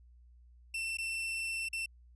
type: tone with dropouts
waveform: 40% pulse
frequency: 2688 Hz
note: E7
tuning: 33 cents sharp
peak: -33 dBFS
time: 0.74-1.86 s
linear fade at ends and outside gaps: 5 ms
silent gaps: 0.972-0.984 / 1.688-1.729 s
effects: added 60 Hz sine -56 dBFS peak until 2.15 s + resampled to 24000 Hz